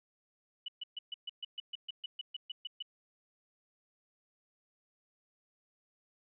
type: tone bursts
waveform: sine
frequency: 2960 Hz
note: F#7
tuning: in tune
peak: -37 dBFS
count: 15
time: 0.66-2.825 s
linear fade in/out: 5 ms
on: 23 ms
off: 130 ms
effects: none